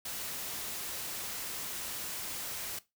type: noise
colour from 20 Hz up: white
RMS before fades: -39 dBFS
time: 0.05-2.79 s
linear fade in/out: 5 ms
effects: noise-tail reverb RT60 0.2 s tail -17 dB re dry